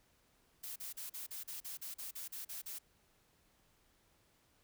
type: noise bursts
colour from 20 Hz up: blue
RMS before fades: -45 dBFS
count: 13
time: 0.63-2.788 s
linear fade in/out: 10 ms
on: 130 ms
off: 39 ms
effects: pink hiss -72 dBFS RMS until 4.63 s